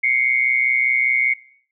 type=tone pair together; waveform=sine; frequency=2100 / 2225 Hz; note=C7 / C#7; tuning=+6 / +6 cents; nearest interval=minor second; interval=100 cents; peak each=-18 dBFS; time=0.03-1.34 s; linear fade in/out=10 ms; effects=noise-tail reverb RT60 0.6 s tail -20 dB re dry